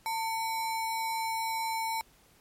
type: tone with sample-and-hold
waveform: sine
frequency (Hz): 899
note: A5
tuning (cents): +37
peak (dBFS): -29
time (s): 0.06-2.01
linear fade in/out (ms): 0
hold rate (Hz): 3150
effects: pink hiss -62 dBFS RMS until 2.4 s + MP3 64 kbps